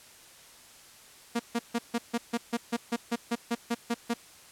sawtooth tone bursts, 235.2 Hz, A#3, 16 cents sharp, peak -22 dBFS, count 15, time 1.35-4.14 s, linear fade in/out 10 ms, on 46 ms, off 150 ms, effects white hiss -53 dBFS RMS until 4.51 s + low-pass 11000 Hz 12 dB/octave

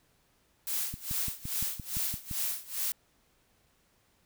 blue noise with tremolo, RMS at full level -31 dBFS, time 0.67-2.92 s, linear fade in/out 2 ms, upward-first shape sine, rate 2.4 Hz, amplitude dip 90%
click train, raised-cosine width 5 ms, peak -26 dBFS, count 9, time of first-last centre 0.94-2.312 s, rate 5.83 Hz
effects pink hiss -69 dBFS RMS until 4.25 s

